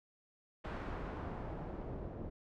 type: noise with low-pass filter sweep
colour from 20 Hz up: pink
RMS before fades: -43 dBFS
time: 0.64-2.3 s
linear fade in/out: 10 ms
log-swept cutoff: 1700 to 490 Hz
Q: 0.79
effects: none